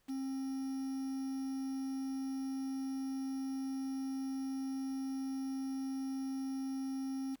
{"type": "tone with quantisation", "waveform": "triangle", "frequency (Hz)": 267.1, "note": "C4", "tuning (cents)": 36, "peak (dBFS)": -34, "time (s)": [0.08, 7.36], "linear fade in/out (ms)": 20, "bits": 9, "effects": ["pink hiss -74 dBFS RMS until 7.4 s"]}